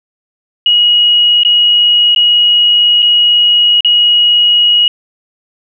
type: tone with dropouts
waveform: sine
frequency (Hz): 2899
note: F#7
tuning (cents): -36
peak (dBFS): -5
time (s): 0.66-4.88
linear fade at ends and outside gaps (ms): 2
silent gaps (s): 1.434-1.449 / 2.148-2.161 / 3.022-3.026 / 3.807-3.847
effects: none